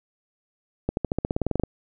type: accelerating click train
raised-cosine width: 2 ms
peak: -10 dBFS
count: 14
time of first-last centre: 0.89-1.636 s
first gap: 81 ms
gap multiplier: 0.94
effects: none